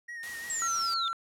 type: tone with vibrato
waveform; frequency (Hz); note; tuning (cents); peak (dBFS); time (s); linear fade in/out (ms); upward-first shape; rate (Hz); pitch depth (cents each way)
triangle; 1873; A#6; +8; -36; 0.08-0.68; 10; sine; 5.8; 37
type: noise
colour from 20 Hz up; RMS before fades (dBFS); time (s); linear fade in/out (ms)
white; -44; 0.23-0.94; 2
type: linear sweep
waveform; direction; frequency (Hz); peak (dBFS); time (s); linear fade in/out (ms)
sine; down; 7700 to 3476; -30; 0.5-1.08; 0
type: tone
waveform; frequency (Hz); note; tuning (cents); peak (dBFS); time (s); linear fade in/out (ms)
triangle; 1353; E6; +45; -28; 0.62-1.13; 0
effects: low-pass 12000 Hz 12 dB/octave